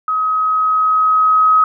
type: tone with level ramp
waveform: sine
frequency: 1269 Hz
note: D#6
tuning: 34 cents sharp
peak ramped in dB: -14 to -7 dBFS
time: 0.08-1.64 s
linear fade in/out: 2 ms
effects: none